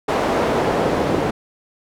pink noise with band-pass filter sweep, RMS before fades -19 dBFS, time 0.08-1.31 s, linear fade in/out 10 ms, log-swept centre 600 to 390 Hz, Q 0.97, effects none

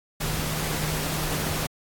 sine tone in noise, 153.9 Hz, D#3, 19 cents flat, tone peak -31 dBFS, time 0.2-1.67 s, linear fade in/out 10 ms, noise pink, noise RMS -29 dBFS, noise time 0.2-1.67 s, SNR -5 dB, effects AAC 64 kbps

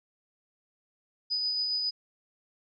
sine tone with tremolo, 4978 Hz, D#8, in tune, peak -26 dBFS, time 1.3-1.91 s, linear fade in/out 20 ms, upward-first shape sine, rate 7.3 Hz, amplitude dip 25%, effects none

